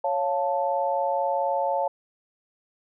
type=chord; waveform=sine; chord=Db augmented; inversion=none; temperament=equal; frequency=554.4 / 698.5 / 880 Hz; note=Db5 / F5 / A5; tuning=0 / 0 / 0 cents; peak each=-26 / -28 / -26 dBFS; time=0.04-1.88 s; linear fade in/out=5 ms; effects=none